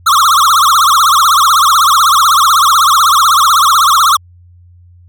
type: tone with vibrato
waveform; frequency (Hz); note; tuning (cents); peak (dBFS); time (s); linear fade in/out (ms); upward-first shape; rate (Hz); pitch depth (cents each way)
square; 1213; D#6; -44; -6; 0.06-4.17; 10; triangle; 16; 260
effects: added 88 Hz sine -38 dBFS peak until 5.08 s